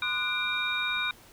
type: tone cluster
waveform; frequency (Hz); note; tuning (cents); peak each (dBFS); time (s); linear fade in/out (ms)
sine; 1032 / 1214 / 1471 / 2370 / 3732; C6 / D#6 / F#6 / D7 / A#7; -24 / -43 / -11 / +15 / +1; -39 / -38 / -32 / -31 / -32; 0.02-1.11; 2
effects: pink hiss -54 dBFS RMS until 1.32 s